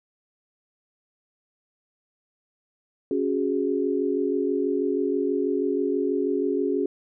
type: chord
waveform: sine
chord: C# suspended fourth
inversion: none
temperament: just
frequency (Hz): 277.2 / 369.6 / 415.8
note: C#4 / F#4 / G#4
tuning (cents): 0 / -2 / +2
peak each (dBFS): -26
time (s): 3.11-6.86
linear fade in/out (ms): 2
effects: none